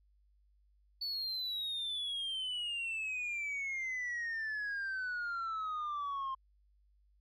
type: exponential sweep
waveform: sine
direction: down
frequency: 4489 to 1054 Hz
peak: -33 dBFS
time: 1.01-6.35 s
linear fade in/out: 10 ms
effects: tanh soft clip ceiling -34 dBFS + added 50 Hz sine -66 dBFS peak until 7.2 s